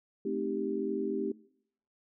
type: chord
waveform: sine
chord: A half-diminished seventh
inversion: none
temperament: equal with one note detuned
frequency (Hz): 218 / 261.6 / 311.1 / 392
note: A3 / C4 / Eb4 / G4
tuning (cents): -16 / 0 / 0 / 0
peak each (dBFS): -37 / -37 / -37 / -33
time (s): 0.25-1.32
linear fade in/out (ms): 5
effects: noise-tail reverb RT60 0.7 s tail -22 dB re dry